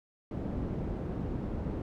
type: low-pass noise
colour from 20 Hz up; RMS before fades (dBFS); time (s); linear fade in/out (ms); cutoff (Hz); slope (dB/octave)
white; -35; 0.31-1.82; 2; 260; 12
effects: none